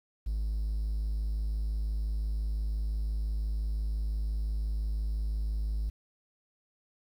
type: tone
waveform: triangle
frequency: 52.9 Hz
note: G#1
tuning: 33 cents sharp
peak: -26 dBFS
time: 0.26-5.9 s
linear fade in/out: 10 ms
effects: tanh soft clip ceiling -22 dBFS + 10-bit